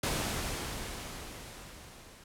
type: noise with level ramp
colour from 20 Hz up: pink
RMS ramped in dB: -31 to -54 dBFS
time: 0.03-2.24 s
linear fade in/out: 5 ms
effects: low-pass 12000 Hz 12 dB/octave